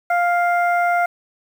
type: harmonic tone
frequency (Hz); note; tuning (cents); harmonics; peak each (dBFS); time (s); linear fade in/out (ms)
700; F5; +4; 1 / 2 / 3; -16 / -22 / -26; 0.1-1.06; 5
effects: 7-bit